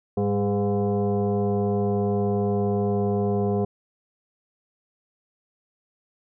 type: tone with frequency modulation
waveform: sine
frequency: 103.83 Hz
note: G#2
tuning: in tune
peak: -20 dBFS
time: 0.17-3.65 s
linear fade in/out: 5 ms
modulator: 305 Hz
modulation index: 1.6
effects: none